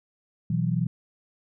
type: chord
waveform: sine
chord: B suspended fourth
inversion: none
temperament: equal with one note detuned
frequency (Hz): 123.47 / 164.81 / 186.18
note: B2 / E3 / F#3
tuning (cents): 0 / 0 / +11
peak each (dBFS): -27 / -25 / -29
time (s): 0.5-0.87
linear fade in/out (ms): 5
effects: none